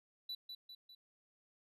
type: tone with echo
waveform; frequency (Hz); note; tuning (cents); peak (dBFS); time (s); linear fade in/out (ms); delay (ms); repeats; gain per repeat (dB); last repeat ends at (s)
triangle; 3965; B7; +6; -39; 0.29-0.35; 5; 200; 3; -5; 0.95
effects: resampled to 32000 Hz